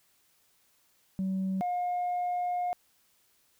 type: tone pair in turn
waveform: sine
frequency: 190 / 714.2 Hz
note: F#3 / F5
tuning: +46 / +39 cents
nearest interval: octave + major seventh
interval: 2293 cents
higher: second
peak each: -26 / -26 dBFS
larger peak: neither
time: 1.19-1.61 / 1.61-2.73 s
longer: second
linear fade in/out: 0 ms
effects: tanh soft clip ceiling -26 dBFS + white hiss -68 dBFS RMS until 3.59 s